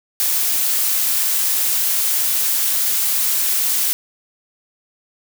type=noise; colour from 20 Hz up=blue; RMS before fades=-18 dBFS; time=0.2-3.93 s; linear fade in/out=0 ms; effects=none